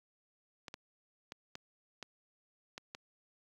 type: clicks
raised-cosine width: 0.2 ms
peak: -26 dBFS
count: 7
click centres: 0.682 / 0.741 / 1.321 / 1.554 / 2.027 / 2.779 / 2.949 s
effects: high-pass 100 Hz 12 dB/octave + 11-bit